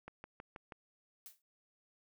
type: click train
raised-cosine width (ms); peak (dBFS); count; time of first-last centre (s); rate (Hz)
0.5; -32; 5; 0.08-0.722; 6.23
type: noise with exponential decay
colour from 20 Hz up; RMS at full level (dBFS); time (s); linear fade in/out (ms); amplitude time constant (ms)
blue; -48; 1.26-1.42; 1; 33
effects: none